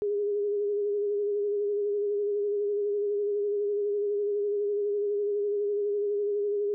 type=tone with vibrato; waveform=sine; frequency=410 Hz; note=G#4; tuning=22 cents flat; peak=-25 dBFS; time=0.02-6.74 s; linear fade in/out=0 ms; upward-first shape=sine; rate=12 Hz; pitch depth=32 cents each way; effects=none